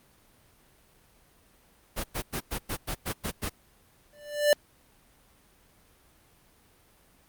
pink noise bursts, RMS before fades -31 dBFS, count 9, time 1.96-3.498 s, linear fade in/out 20 ms, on 82 ms, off 100 ms
square tone with exponential growth, 589 Hz, D5, 5 cents sharp, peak -16 dBFS, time 4.13-4.53 s, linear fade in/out 1 ms, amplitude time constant 86 ms
effects pink hiss -61 dBFS RMS until 7.28 s + Opus 32 kbps

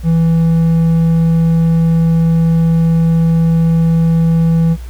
triangle tone, 164.81 Hz, E3, in tune, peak -6 dBFS, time 0.03-4.77 s, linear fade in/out 50 ms, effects added 60 Hz sine -24 dBFS peak until 4.89 s + pink hiss -42 dBFS RMS until 4.89 s

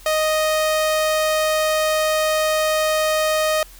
sawtooth tone, 622.3 Hz, D#5, in tune, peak -13 dBFS, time 0.06-3.63 s, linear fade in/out 2 ms, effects added 41 Hz sine -43 dBFS peak until 3.79 s + white hiss -46 dBFS RMS until 3.79 s

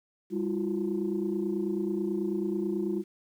sine tone cluster, 200 / 330.7 / 359.9 Hz, G3 / E4 / F#4, +35 / +6 / -48 cents, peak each -31 dBFS, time 0.3-3.04 s, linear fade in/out 50 ms, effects tanh soft clip ceiling -20 dBFS + 10-bit

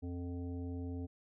harmonic tone with a mistuned harmonic, 88 Hz, F2, 14 cents sharp, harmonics 1 / 3 / 5 / 7 / 9, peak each -40 / -42 / -50 / -60 / -60 dBFS, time 0.02-1.07 s, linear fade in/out 20 ms, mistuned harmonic 9, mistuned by -65 cents, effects none

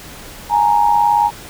sine tone pair together, 833.6 / 932.3 Hz, G#5 / A#5, +6 / 0 cents, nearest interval major second, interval 194 cents, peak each -13 dBFS, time 0.49-1.31 s, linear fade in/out 50 ms, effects pink hiss -35 dBFS RMS until 1.49 s

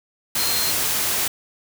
sine tone in noise, 4186 Hz, C8, in tune, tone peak -25 dBFS, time 0.38-0.72 s, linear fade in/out 5 ms, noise white, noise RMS -22 dBFS, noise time 0.35-1.28 s, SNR -6 dB, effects none

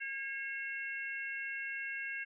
harmonic tone, 543 Hz, C#5, 36 cents flat, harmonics 3 / 4 / 5, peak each -40 / -42 / -44 dBFS, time 0-2.25 s, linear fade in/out 20 ms, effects none

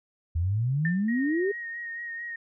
sine exponential sweep, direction up, 79 to 415.3 Hz, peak -23 dBFS, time 0.35-1.52 s, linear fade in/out 10 ms
sine tone with exponential decay, 1792 Hz, A6, 31 cents sharp, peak -25 dBFS, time 0.85-1.13 s, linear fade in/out 2 ms, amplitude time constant 59 ms
sine tone with vibrato, 1868 Hz, A#6, 3 cents sharp, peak -33 dBFS, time 1.08-2.36 s, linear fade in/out 5 ms, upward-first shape sine, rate 4.5 Hz, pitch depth 26 cents each way
effects none

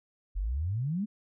sine exponential sweep, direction up, 42.3 to 222.2 Hz, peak -28 dBFS, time 0.35-1.06 s, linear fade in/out 20 ms, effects none

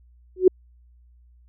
sine tone with exponential growth, 370 Hz, F#4, in tune, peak -6 dBFS, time 0.36-0.48 s, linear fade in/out 5 ms, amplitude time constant 25 ms, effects added 60 Hz sine -51 dBFS peak until 1.48 s

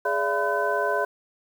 sine tone cluster, 416.7 / 580 / 676 / 1007 / 1518 Hz, G#4 / D5 / E5 / B5 / F#6, +6 / -22 / +43 / +33 / +44 cents, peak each -28 dBFS, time 0.05-1.05 s, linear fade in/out 5 ms, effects 8-bit

